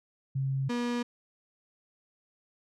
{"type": "tone pair in turn", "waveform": ["sine", "35% pulse"], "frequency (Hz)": [134.9, 240.9], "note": ["C#3", "B3"], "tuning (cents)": [-47, -43], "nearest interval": "minor seventh", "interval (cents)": 1004, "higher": "second", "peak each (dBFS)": -27, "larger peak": "neither", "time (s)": [[0.35, 0.69], [0.69, 1.03]], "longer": "neither", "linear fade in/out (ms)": 10, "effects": ["low-pass 6000 Hz 12 dB/octave"]}